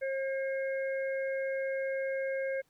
harmonic tone, 537 Hz, C5, 45 cents sharp, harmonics 1 / 3 / 4, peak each -31 / -41 / -43 dBFS, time 0.01-2.62 s, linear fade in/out 20 ms, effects pink hiss -72 dBFS RMS until 2.69 s

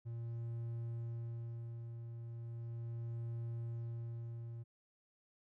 triangle tone with tremolo, 116.54 Hz, A#2, in tune, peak -37 dBFS, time 0.05-4.64 s, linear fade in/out 20 ms, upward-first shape sine, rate 0.37 Hz, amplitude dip 45%, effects none

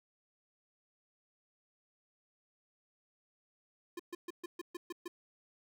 square tone bursts, 349.2 Hz, F4, in tune, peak -40 dBFS, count 8, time 3.97-5.08 s, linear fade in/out 5 ms, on 25 ms, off 130 ms, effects none

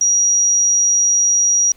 sine tone, 5750 Hz, F8, 50 cents sharp, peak -11 dBFS, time 0.01-1.72 s, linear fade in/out 2 ms, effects pink hiss -52 dBFS RMS until 1.76 s

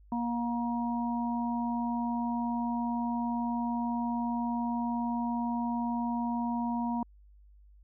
harmonic tone, 237.2 Hz, A#3, 30 cents sharp, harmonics 1 / 3 / 4, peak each -30 / -39 / -35 dBFS, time 0.12-7.03 s, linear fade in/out 2 ms, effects added 50 Hz sine -54 dBFS peak until 7.83 s

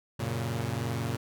sawtooth chord, F# major, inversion none, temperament equal, 92.5 / 116.54 / 138.59 Hz, F#2 / A#2 / C#3, 0 / 0 / 0 cents, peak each -33 / -28 / -31 dBFS, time 0.19-1.17 s, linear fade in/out 10 ms, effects none

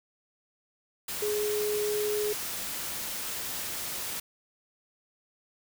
sine tone in noise, 419.5 Hz, G#4, 17 cents sharp, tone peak -27 dBFS, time 1.22-2.33 s, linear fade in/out 5 ms, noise white, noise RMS -35 dBFS, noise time 1.08-4.2 s, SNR +5 dB, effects none

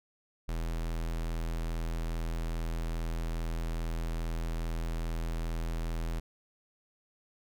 square tone, 41.2 Hz, E1, in tune, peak -32 dBFS, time 0.48-6.2 s, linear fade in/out 10 ms, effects none

